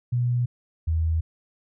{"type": "tone pair in turn", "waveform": "sine", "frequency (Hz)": [122.1, 80.86], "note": ["B2", "E2"], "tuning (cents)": [-19, -33], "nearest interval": "perfect fifth", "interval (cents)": 714, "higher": "first", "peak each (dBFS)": [-20, -20], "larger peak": "neither", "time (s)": [[0.12, 0.46], [0.87, 1.21]], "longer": "neither", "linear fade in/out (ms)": 10, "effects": []}